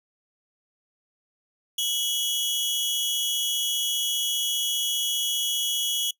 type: tone pair together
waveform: sawtooth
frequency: 2960 / 3325 Hz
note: F#7 / G#7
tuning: 0 / +1 cents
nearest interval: major second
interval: 201 cents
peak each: -26 / -22 dBFS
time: 1.78-6.11 s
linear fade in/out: 5 ms
effects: noise-tail reverb RT60 0.1 s tail -21 dB re dry